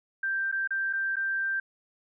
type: tone with dropouts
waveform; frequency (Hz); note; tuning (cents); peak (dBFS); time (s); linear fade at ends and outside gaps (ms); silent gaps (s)
sine; 1574; G6; +7; -26; 0.23-1.6; 5; 0.516-0.524 / 0.675-0.706 / 0.929-0.933 / 1.158-1.166
effects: none